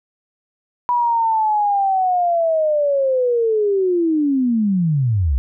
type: linear sweep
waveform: sine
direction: down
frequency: 980 to 58.7 Hz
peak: -14 dBFS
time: 0.89-5.38 s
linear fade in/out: 0 ms
effects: none